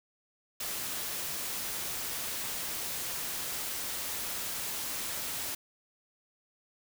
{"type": "noise", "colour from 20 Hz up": "white", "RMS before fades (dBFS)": -36, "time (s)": [0.6, 5.55], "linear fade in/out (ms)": 5, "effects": []}